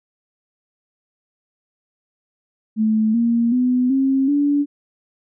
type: tone with pitch steps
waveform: sine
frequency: 218 / 233.6 / 250.4 / 268.4 / 287.7 Hz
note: A3 / A#3 / B3 / C4 / D4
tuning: -16 / +4 / +24 / +44 / -36 cents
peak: -14 dBFS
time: 2.76-4.66 s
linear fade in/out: 50 ms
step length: 380 ms
effects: none